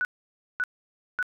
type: tone bursts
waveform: sine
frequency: 1480 Hz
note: F#6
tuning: in tune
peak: -23 dBFS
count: 3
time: 0.01-1.227 s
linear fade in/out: 0 ms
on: 39 ms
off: 550 ms
effects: none